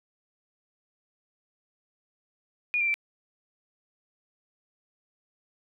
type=tone with pitch steps; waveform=sine; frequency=2444 / 2364 / 2339 Hz; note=D#7 / D7 / D7; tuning=-32 / +11 / -8 cents; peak=-23 dBFS; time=2.74-2.941 s; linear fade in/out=0 ms; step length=67 ms; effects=none